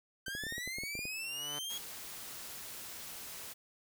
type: linear sweep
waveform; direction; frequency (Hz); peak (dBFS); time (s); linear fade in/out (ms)
sawtooth; up; 1542 to 3322; -35; 0.26-1.78; 5
type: clicks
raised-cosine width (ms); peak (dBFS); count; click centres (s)
2; -32; 12; 0.282 / 0.351 / 0.437 / 0.467 / 0.524 / 0.581 / 0.676 / 0.785 / 0.836 / 0.953 / 0.991 / 1.054
type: tone with exponential growth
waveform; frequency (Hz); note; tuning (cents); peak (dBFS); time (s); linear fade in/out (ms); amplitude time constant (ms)
5% pulse; 146.7; D3; -2; -31; 0.85-1.59; 5; 160
type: noise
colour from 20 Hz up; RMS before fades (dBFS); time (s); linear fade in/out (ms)
white; -46; 1.69-3.54; 20
effects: none